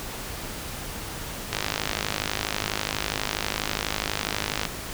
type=click train; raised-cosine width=0.2 ms; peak=-7 dBFS; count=164; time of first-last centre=1.53-4.653 s; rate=52.2 Hz; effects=pink hiss -35 dBFS RMS until 4.93 s